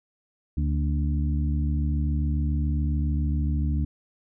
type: harmonic tone with a mistuned harmonic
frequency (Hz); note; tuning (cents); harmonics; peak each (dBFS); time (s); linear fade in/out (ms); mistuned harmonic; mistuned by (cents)
73.42; D2; 0; 1 / 2 / 3 / 4; -23 / -29 / -33 / -35; 0.57-3.85; 5; 3; +48
effects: none